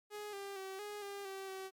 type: tone with pitch steps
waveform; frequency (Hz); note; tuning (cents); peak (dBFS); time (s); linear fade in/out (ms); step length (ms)
sawtooth; 417.4 / 397.1 / 383.4 / 414.9 / 400.6 / 386.7 / 381.8; G#4 / G4 / G4 / G#4 / G4 / G4 / G4; +9 / +22 / -38 / -2 / +38 / -24 / -46; -39; 0.1-1.71; 50; 230
effects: MP3 96 kbps